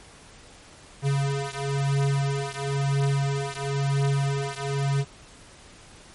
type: beating tone pair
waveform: square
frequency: 138.59 / 139.58 Hz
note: C#3 / C#3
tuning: 0 / +12 cents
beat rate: 0.99 Hz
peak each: -26 / -27 dBFS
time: 1.02-5.05 s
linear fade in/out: 50 ms
effects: pink hiss -49 dBFS RMS until 6.14 s + MP3 48 kbps